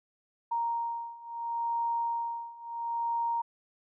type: beating tone pair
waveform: sine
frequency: 932.3 / 933.03 Hz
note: A#5 / A#5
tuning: 0 / +1 cents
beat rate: 0.73 Hz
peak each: -34 / -32 dBFS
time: 0.51-3.42 s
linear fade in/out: 10 ms
effects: none